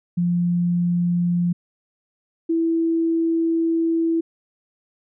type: tone pair in turn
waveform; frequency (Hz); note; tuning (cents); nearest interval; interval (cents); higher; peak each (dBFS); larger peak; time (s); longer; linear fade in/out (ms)
sine; 174.61 / 329.6; F3 / E4; 0 / 0; major seventh; 1100; second; -17; neither; 0.17-1.53 / 2.49-4.21; second; 10
effects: none